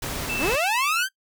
pink noise, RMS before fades -30 dBFS, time 0.02-0.56 s, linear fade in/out 5 ms
sine tone with vibrato, 2637 Hz, E7, in tune, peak -26 dBFS, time 0.29-1.03 s, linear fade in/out 10 ms, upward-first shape triangle, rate 3.9 Hz, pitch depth 21 cents each way
sawtooth linear sweep, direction up, 207.7 to 1603 Hz, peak -18 dBFS, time 0.38-1.09 s, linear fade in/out 50 ms
effects noise-tail reverb RT60 0.1 s tail -22 dB re dry

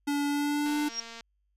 square tone with pitch glide, 287.2 to 296.8 Hz, D4 to D4, -39 to +18 cents, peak -27 dBFS, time 0.07-0.89 s, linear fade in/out 10 ms, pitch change +57 cents, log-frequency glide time 0.27-0.78 s
click train, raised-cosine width 0.2 ms, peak -27 dBFS, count 127, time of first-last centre 0.66-1.208 s, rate 230 Hz
sine tone with exponential growth, 5590 Hz, F8, 1 cent sharp, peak -26 dBFS, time 0.84-1 s, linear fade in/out 2 ms, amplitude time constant 33 ms
effects added 50 Hz sine -70 dBFS peak until 1.56 s + resampled to 32000 Hz

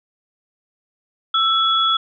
sine tone pair together, 1326 / 3377 Hz, E6 / G#7, +10 / +28 cents, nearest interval octave + major third, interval 1618 cents, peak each -17 dBFS, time 1.34-1.97 s, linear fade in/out 5 ms, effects none

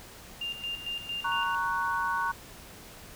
sine tone with tremolo, 2799 Hz, F7, 3 cents sharp, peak -31 dBFS, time 0.41-1.55 s, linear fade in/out 5 ms, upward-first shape square, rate 4.4 Hz, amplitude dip 65%
sine chord, F# major, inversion first, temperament equal with one note detuned, 932.3 / 1108.7 / 1486 Hz, A#5 / C#6 / F#6, 0 / 0 / +7 cents, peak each -31 dBFS, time 1.24-2.32 s, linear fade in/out 10 ms
effects pink hiss -48 dBFS RMS until 3.15 s

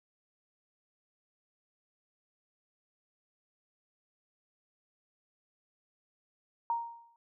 sine tone with exponential decay, 932.3 Hz, A#5, in tune, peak -26 dBFS, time 6.7-7.16 s, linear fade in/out 1 ms, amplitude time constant 100 ms, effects none

